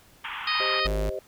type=band-pass noise; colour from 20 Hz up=pink; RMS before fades=-35 dBFS; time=0.24-0.8 s; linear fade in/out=5 ms; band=830 to 3300 Hz; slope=96 dB/octave
type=harmonic tone; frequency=622.3 Hz; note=D#5; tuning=in tune; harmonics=2 / 3 / 4 / 5 / 6 / 7 / 8; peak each=-28 / -30 / -31 / -32 / -33 / -33 / -34 dBFS; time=0.47-0.87 s; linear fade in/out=5 ms
type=chord; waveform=sine; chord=C minor; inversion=second; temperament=equal; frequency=392 / 523.3 / 622.3 Hz; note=G4 / C5 / Eb5; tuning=0 / 0 / 0 cents; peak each=-34 dBFS; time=0.6-1.19 s; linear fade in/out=2 ms
type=tone; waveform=square; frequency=51.91 Hz; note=G#1; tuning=in tune; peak=-26 dBFS; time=0.85-1.1 s; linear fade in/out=5 ms
effects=pink hiss -56 dBFS RMS until 1.27 s

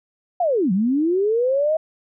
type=linear two-way sweep; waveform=sine; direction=down then up; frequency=740 to 176.1 to 643 Hz; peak=-16 dBFS; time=0.4-1.77 s; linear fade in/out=5 ms; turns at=0.72 s; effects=none

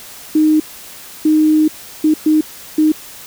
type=tone bursts at uneven times; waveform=sine; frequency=309.2 Hz; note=D#4; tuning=11 cents flat; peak=-8 dBFS; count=5; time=0.35-0.6 / 1.25-1.68 / 2.04-2.14 / 2.26-2.41 / 2.78-2.92 s; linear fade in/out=5 ms; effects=white hiss -35 dBFS RMS until 3.26 s

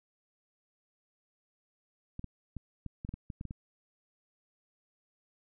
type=clicks; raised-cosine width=5 ms; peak=-27 dBFS; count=11; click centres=2.194 / 2.243 / 2.567 / 2.863 / 3.049 / 3.091 / 3.14 / 3.302 / 3.411 / 3.453 / 3.509 s; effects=none

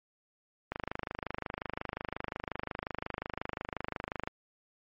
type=click train; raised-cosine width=0.5 ms; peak=-19 dBFS; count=92; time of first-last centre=0.72-4.275 s; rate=25.6 Hz; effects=MP3 32 kbps

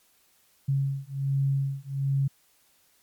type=beating tone pair; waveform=sine; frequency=136.8 / 138.1 Hz; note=C#3 / C#3; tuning=-23 / -6 cents; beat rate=1.3 Hz; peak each=-27 dBFS; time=0.68-2.28 s; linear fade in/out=10 ms; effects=white hiss -64 dBFS RMS until 3.02 s + MP3 96 kbps

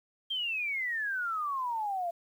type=exponential sweep; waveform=sine; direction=down; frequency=3217 to 670 Hz; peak=-30 dBFS; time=0.3-2.11 s; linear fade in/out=10 ms; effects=10-bit

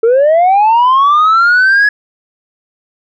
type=linear sweep; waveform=sine; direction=up; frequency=440 to 1695 Hz; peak=-3 dBFS; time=0.03-1.89 s; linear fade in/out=5 ms; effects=tanh soft clip ceiling -4 dBFS

